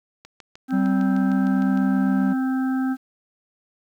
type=click train; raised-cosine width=0.2 ms; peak=-25 dBFS; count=11; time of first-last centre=0.25-1.774 s; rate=6.56 Hz
type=harmonic tone; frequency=261.6 Hz; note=C4; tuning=in tune; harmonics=1 / 3 / 5 / 6; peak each=-20 / -34 / -38 / -36 dBFS; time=0.68-2.97 s; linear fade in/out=50 ms
type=tone with pitch glide; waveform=triangle; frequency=192.3 to 194.09 Hz; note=G3 to G3; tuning=-33 to -17 cents; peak=-18 dBFS; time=0.72-2.34 s; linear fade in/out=20 ms; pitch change=+16 cents; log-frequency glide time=1.11-1.82 s
effects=9-bit